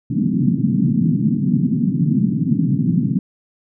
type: band-pass noise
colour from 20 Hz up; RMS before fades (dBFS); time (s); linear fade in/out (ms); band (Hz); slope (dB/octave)
white; -17; 0.1-3.19; 2; 130 to 260; 48
effects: none